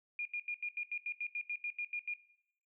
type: tone bursts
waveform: sine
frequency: 2423 Hz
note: D#7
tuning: 47 cents flat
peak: -35 dBFS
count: 14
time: 0.19-2.138 s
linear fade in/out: 2 ms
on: 63 ms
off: 82 ms
effects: noise-tail reverb RT60 0.7 s tail -17 dB re dry